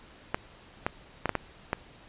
clicks, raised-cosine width 0.5 ms, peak -11 dBFS, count 6, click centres 0.345 / 0.865 / 1.257 / 1.293 / 1.353 / 1.731 s, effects pink hiss -53 dBFS RMS until 2.08 s + resampled to 8000 Hz

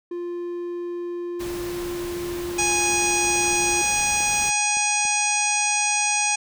triangle tone, 349.2 Hz, F4, in tune, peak -25 dBFS, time 0.11-3.82 s, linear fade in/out 5 ms
pink noise, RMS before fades -36 dBFS, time 1.39-4.51 s, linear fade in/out 20 ms
click train, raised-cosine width 2 ms, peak -29 dBFS, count 10, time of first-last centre 2.51-5.052 s, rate 3.54 Hz
harmonic tone, 830 Hz, G#5, 1 cent flat, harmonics 1 / 2 / 3 / 4 / 5 / 6 / 7 / 8 / 10, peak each -26 / -36 / -24 / -35 / -36 / -34 / -29 / -26 / -27 dBFS, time 2.58-6.36 s, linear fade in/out 10 ms
effects none

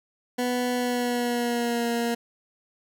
20% pulse tone with pitch glide, 247.1 to 235 Hz, B3 to A#3, +1 to +14 cents, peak -19 dBFS, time 0.38-2.15 s, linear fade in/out 10 ms, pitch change -87 cents, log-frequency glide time 0.75-1.87 s, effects none

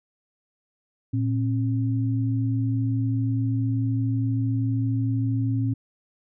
sine tone pair together, 114.1 / 269.3 Hz, A#2 / C#4, -37 / -50 cents, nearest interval octave + minor third, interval 1487 cents, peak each -22 / -27 dBFS, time 1.13-5.74 s, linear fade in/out 10 ms, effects none

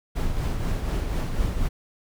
brown noise with tremolo, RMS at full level -23 dBFS, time 0.15-1.69 s, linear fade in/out 20 ms, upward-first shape triangle, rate 4.1 Hz, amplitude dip 45%, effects none

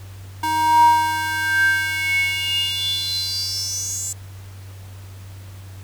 square tone with high-pass filter sweep, 314.7 Hz, D#4, 20 cents sharp, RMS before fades -20 dBFS, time 0.43-4.13 s, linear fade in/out 5 ms, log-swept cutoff 730 to 7500 Hz, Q 9.3, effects added 96 Hz sine -35 dBFS peak until 5.83 s + pink hiss -47 dBFS RMS until 5.83 s

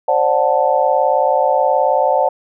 sine chord, D dominant seventh, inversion third, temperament just, 528.6 / 587.3 / 734.2 / 881 Hz, C5 / D5 / F#5 / A5, +18 / 0 / -14 / +2 cents, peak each -17 dBFS, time 0.08-2.29 s, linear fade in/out 5 ms, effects none

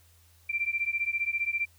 sine beating tone pair, 2349 / 2364 Hz, D7 / D7, 0 / +11 cents, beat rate 15 Hz, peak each -30 dBFS, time 0.49-1.66 s, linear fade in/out 10 ms, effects added 84 Hz sine -59 dBFS peak until 1.78 s + white hiss -63 dBFS RMS until 1.78 s

